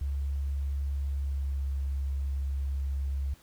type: tone with pitch glide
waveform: sine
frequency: 69.6 to 68.6 Hz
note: C#2 to C#2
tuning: +8 to -17 cents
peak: -28 dBFS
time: 0.01-3.34 s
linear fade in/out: 5 ms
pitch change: -25 cents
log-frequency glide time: 1.05-1.62 s
effects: pink hiss -59 dBFS RMS until 3.42 s